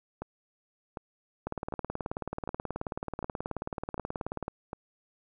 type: two click trains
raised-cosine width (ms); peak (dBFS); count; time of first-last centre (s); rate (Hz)
1; -22 / -19; 7 / 57; 0.22-4.731 / 1.47-4.481; 1.33 / 18.6
effects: none